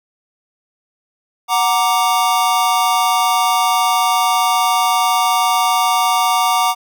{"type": "chord", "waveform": "square", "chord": "Gb augmented", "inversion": "none", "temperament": "equal", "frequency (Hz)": [740, 932.3, 1174.7], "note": ["Gb5", "Bb5", "D6"], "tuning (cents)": [0, 0, 0], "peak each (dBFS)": -18, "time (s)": [1.48, 6.75], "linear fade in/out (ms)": 50, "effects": []}